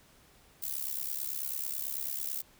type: noise with amplitude modulation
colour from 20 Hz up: violet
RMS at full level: -32 dBFS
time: 0.62-2.42 s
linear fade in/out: 10 ms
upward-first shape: sine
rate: 69.1 Hz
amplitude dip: 90%
effects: pink hiss -61 dBFS RMS until 2.59 s